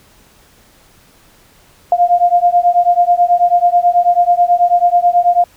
sine beating tone pair, 698.5 / 707.7 Hz, F5 / F5, 0 / +23 cents, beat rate 9.2 Hz, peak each -11 dBFS, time 1.92-5.44 s, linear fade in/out 2 ms, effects pink hiss -48 dBFS RMS until 5.56 s

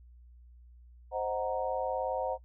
sine chord, C half-diminished seventh, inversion none, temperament equal, 523.3 / 622.3 / 740 / 932.3 Hz, C5 / Eb5 / Gb5 / Bb5, 0 / 0 / 0 / 0 cents, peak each -34 / -37 / -35 / -37 dBFS, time 1.11-2.38 s, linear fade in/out 50 ms, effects noise-tail reverb RT60 0.1 s tail -19 dB re dry + added 60 Hz sine -52 dBFS peak until 2.44 s

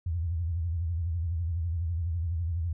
sine tone with vibrato, 84 Hz, E2, 33 cents sharp, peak -27 dBFS, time 0.06-2.73 s, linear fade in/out 5 ms, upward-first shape sine, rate 12 Hz, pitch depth 120 cents each way, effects none

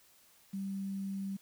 sine tone with quantisation, 195.2 Hz, G3, 7 cents flat, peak -35 dBFS, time 0.53-1.37 s, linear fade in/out 10 ms, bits 10, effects white hiss -64 dBFS RMS until 1.41 s

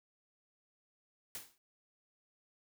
white noise with exponential decay, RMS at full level -41 dBFS, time 1.35-1.58 s, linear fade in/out 1 ms, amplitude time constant 50 ms, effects none

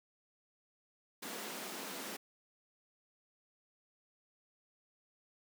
pink high-pass noise, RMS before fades -44 dBFS, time 1.22-2.17 s, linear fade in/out 10 ms, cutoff 190 Hz, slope 48 dB/octave, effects none

